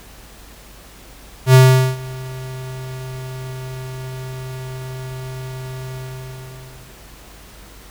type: tone with ADSR envelope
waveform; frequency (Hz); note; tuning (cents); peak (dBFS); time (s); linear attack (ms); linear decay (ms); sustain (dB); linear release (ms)
square; 129.8; C3; -13; -5; 1.46-7.02; 80; 420; -23; 1100
effects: added 50 Hz sine -43 dBFS peak until 7.9 s + pink hiss -43 dBFS RMS until 7.9 s